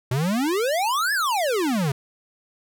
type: exponential two-way sweep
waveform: square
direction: up then down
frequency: 120 to 1760 to 129.1 Hz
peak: -21 dBFS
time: 0.11-1.92 s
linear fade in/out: 5 ms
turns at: 1.13 s
effects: none